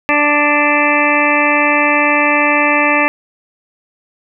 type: harmonic tone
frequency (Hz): 293.7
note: D4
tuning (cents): 0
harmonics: 1 / 2 / 3 / 4 / 6 / 7 / 8 / 9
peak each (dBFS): -18 / -18 / -18 / -18 / -18 / -18 / -18 / -18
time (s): 0.09-3.08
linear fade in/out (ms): 0
effects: none